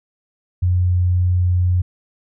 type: tone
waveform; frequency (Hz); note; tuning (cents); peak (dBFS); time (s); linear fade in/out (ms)
sine; 89.8; F2; +49; -13; 0.62-1.82; 10
effects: none